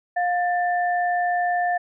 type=tone pair together; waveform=sine; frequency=709 / 1773.2 Hz; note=F5 / A6; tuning=+26 / +13 cents; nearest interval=octave + major third; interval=1587 cents; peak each=-20 / -27 dBFS; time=0.16-1.78 s; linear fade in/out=10 ms; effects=none